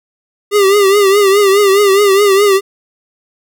square tone with vibrato, 399.2 Hz, G4, 32 cents sharp, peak -7 dBFS, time 0.51-2.61 s, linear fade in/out 50 ms, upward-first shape triangle, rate 4.8 Hz, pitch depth 90 cents each way, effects none

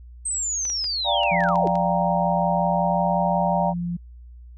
sine linear sweep, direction down, 8372 to 281.9 Hz, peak -23 dBFS, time 0.25-1.68 s, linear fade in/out 10 ms
clicks, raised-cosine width 0.2 ms, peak -22 dBFS, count 10, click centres 0.653 / 0.7 / 0.843 / 1.234 / 1.406 / 1.438 / 1.488 / 1.557 / 1.673 / 1.755 s
sine chord, G minor seventh, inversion second, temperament equal, 587.3 / 698.5 / 784 / 932.3 Hz, D5 / F5 / G5 / Bb5, 0 / 0 / 0 / 0 cents, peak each -25 dBFS, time 1.04-3.74 s, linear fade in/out 50 ms
sine tone with vibrato, 174.61 Hz, F3, in tune, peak -24 dBFS, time 1.31-3.97 s, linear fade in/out 10 ms, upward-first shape sine, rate 0.65 Hz, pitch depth 12 cents each way
effects added 60 Hz sine -40 dBFS peak until 4.57 s

